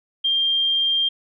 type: tone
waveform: sine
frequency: 3191 Hz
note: G7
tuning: 30 cents sharp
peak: -17 dBFS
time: 0.24-1.09 s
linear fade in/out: 10 ms
effects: none